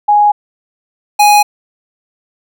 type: tone pair in turn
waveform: sine / square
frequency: 830 / 830 Hz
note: G#5 / G#5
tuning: -1 / -1 cents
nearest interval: unison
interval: 0 cents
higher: neither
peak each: -5 dBFS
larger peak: neither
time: 0.08-0.32 / 1.19-1.43 s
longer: neither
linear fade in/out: 10 ms
effects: none